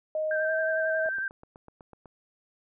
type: tone with pitch glide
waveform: sine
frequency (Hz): 622.3 to 638.7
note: D#5 to D#5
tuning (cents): 0 to +45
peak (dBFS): -26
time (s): 0.15-1.09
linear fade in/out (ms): 2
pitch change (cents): +45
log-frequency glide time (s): 0.4-0.53
type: tone with vibrato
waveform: sine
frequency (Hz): 1569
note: G6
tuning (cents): +1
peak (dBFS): -28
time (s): 0.31-1.28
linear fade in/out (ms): 2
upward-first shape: sine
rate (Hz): 11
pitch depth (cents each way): 30
type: click train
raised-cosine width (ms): 1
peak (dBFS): -34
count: 9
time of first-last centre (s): 1.06-2.058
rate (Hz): 8.02
effects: none